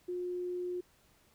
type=tone; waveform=sine; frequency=357.9 Hz; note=F4; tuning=42 cents sharp; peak=-34 dBFS; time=0.08-0.81 s; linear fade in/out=10 ms; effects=pink hiss -67 dBFS RMS until 1.34 s